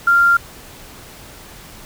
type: tone with quantisation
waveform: sine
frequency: 1390 Hz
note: F6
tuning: 9 cents flat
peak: -9 dBFS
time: 0.07-0.37 s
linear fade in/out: 5 ms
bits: 6
effects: pink hiss -39 dBFS RMS until 1.85 s